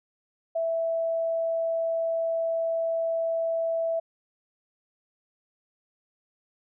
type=tone; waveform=sine; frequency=659.3 Hz; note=E5; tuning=in tune; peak=-24 dBFS; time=0.55-4 s; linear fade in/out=10 ms; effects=none